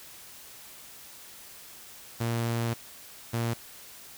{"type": "tone bursts at uneven times", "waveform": "sawtooth", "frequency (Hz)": 116.54, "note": "A#2", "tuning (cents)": 0, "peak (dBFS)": -23, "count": 2, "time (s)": [[2.2, 2.74], [3.33, 3.54]], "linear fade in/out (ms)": 10, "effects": ["white hiss -48 dBFS RMS until 4.17 s"]}